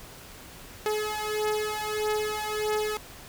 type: beating tone pair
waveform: sawtooth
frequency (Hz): 425.1 / 426.7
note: G#4 / G#4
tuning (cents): +40 / +47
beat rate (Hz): 1.6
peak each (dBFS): -26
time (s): 0.86-2.97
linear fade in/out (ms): 0
effects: pink hiss -46 dBFS RMS until 3.28 s